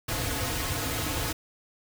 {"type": "noise with comb filter", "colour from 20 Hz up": "pink", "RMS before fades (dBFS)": -30, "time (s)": [0.08, 1.33], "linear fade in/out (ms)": 10, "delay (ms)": 5.1, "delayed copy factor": -0.95, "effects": []}